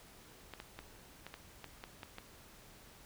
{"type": "clicks", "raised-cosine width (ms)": 0.3, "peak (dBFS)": -29, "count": 9, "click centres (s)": [0.537, 0.601, 0.79, 1.266, 1.341, 1.643, 1.839, 2.032, 2.184], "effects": ["pink hiss -58 dBFS RMS until 3.05 s"]}